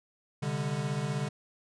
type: chord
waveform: square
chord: C suspended second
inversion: none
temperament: equal with one note detuned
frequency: 130.81 / 146.83 / 201 Hz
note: C3 / D3 / G3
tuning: 0 / 0 / +44 cents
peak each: -36 / -33 / -38 dBFS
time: 0.42-1.29 s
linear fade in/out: 10 ms
effects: resampled to 22050 Hz